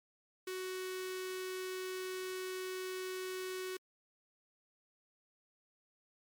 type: tone with notch filter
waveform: sawtooth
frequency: 372 Hz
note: F#4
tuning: 9 cents sharp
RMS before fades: -41 dBFS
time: 0.47-3.77 s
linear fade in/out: 5 ms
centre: 760 Hz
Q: 1.2
effects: MP3 96 kbps